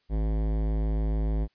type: tone with hard clipping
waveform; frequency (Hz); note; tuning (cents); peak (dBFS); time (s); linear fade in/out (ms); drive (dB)
sine; 53.4; G#1; +49; -26; 0.09-1.48; 50; 18
effects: white hiss -71 dBFS RMS until 1.54 s + resampled to 11025 Hz